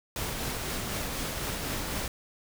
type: noise with tremolo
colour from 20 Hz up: pink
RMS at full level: -32 dBFS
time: 0.16-2.08 s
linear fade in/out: 2 ms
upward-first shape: triangle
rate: 4 Hz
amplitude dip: 30%
effects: none